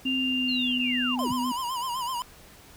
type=tone with pitch glide; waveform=sine; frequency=261.6 to 249.9 Hz; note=C4 to B3; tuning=0 to +21 cents; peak=-27 dBFS; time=0.05-1.52 s; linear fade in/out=5 ms; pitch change=-79 cents; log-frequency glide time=0.16-0.63 s
type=tone; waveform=sine; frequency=2794 Hz; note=F7; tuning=in tune; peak=-26 dBFS; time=0.05-1.16 s; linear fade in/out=20 ms
type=linear sweep; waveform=sine; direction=down; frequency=4354 to 44.74 Hz; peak=-32 dBFS; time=0.48-1.33 s; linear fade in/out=10 ms
type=tone with vibrato; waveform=square; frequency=998 Hz; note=B5; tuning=18 cents sharp; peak=-29 dBFS; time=1.19-2.22 s; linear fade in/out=0 ms; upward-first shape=sine; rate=7.9 Hz; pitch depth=100 cents each way
effects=pink hiss -51 dBFS RMS until 2.76 s